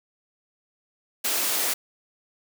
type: high-pass noise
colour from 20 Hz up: white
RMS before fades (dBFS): -25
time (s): 1.24-1.74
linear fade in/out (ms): 10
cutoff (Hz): 240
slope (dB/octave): 24
effects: none